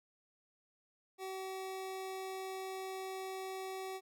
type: tone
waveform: 25% pulse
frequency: 379.9 Hz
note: F#4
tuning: 46 cents sharp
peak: -37 dBFS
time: 1.18-4.01 s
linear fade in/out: 50 ms
effects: none